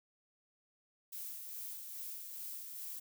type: noise with tremolo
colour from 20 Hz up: violet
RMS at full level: -44 dBFS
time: 1.12-3 s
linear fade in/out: 10 ms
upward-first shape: sine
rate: 2.4 Hz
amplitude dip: 35%
effects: none